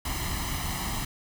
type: noise with comb filter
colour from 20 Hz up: pink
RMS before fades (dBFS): -31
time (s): 0.05-1.05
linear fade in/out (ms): 5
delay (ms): 0.99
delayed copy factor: +0.7
effects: none